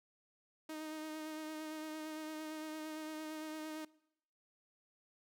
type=tone with vibrato; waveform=sawtooth; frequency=311.1 Hz; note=D#4; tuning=in tune; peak=-39 dBFS; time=0.69-3.85 s; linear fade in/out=5 ms; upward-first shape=sine; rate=8.8 Hz; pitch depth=21 cents each way; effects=noise-tail reverb RT60 0.8 s tail -22 dB re dry